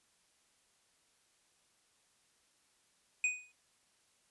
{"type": "tone with exponential decay", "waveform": "square", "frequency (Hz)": 2489, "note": "D#7", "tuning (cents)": 0, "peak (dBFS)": -27, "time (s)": [3.24, 3.52], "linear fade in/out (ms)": 2, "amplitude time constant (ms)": 59, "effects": ["white hiss -72 dBFS RMS until 4.3 s", "resampled to 24000 Hz"]}